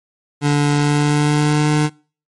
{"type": "tone with pitch glide", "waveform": "25% pulse", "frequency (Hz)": [145.6, 150.47], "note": ["D3", "D3"], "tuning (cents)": [-15, 42], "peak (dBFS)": -9, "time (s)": [0.41, 1.9], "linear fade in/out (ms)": 50, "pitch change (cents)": 57, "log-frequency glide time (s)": [0.73, 1.7], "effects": ["noise-tail reverb RT60 0.4 s tail -25 dB re dry", "MP3 48 kbps"]}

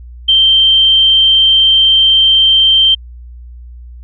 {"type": "tone", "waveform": "sine", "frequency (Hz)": 3136, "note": "G7", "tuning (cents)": 0, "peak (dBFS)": -5, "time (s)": [0.28, 2.95], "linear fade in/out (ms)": 10, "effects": ["added 60 Hz sine -29 dBFS peak until 4.03 s"]}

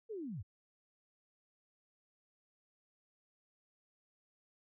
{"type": "linear sweep", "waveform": "sine", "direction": "down", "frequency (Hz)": [465.3, 73.42], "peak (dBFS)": -40, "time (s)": [0.09, 0.43], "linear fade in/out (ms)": 20, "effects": []}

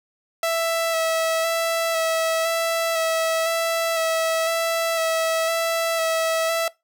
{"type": "tone with vibrato", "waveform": "sawtooth", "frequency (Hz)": 656, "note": "E5", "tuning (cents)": -9, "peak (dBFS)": -16, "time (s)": [0.43, 6.68], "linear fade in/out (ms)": 2, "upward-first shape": "square", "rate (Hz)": 0.99, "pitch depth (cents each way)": 15, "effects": ["noise-tail reverb RT60 0.2 s tail -21 dB re dry"]}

